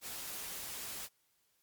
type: noise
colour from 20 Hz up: white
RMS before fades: -43 dBFS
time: 0.01-1.09 s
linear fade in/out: 50 ms
effects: white hiss -75 dBFS RMS until 1.62 s + MP3 96 kbps